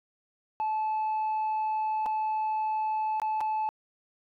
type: tone with dropouts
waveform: sine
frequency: 867 Hz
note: A5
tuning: 26 cents flat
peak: -24 dBFS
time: 0.6-3.69 s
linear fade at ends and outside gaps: 0 ms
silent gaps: 2.059-2.063 / 3.199-3.218 / 3.406-3.411 s
effects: tanh soft clip ceiling -25 dBFS